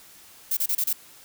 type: noise bursts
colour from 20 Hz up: violet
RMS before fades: -24 dBFS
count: 5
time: 0.51-0.93 s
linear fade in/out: 5 ms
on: 60 ms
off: 30 ms
effects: white hiss -50 dBFS RMS until 1.24 s